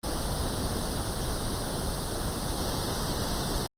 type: noise with comb filter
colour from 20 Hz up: pink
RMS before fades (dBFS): -30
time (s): 0.03-3.67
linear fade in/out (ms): 10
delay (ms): 0.21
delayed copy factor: +0.9
effects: low-pass 12000 Hz 12 dB/octave + Opus 24 kbps